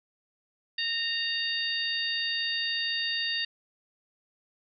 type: harmonic tone with a mistuned harmonic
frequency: 922 Hz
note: A#5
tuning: 19 cents flat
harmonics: 2 / 3 / 4 / 5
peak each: -33 / -33 / -33 / -33 dBFS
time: 0.78-3.45 s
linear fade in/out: 5 ms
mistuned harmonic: 3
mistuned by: +19 cents
effects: none